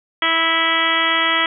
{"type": "harmonic tone", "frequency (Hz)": 327.9, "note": "E4", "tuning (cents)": -9, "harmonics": [1, 2, 3, 4, 5, 6, 7, 8, 9, 10], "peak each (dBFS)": [-29, -28, -25, -21, -28, -19, -25, -31, -26, -22], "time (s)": [0.22, 1.46], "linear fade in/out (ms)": 2, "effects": []}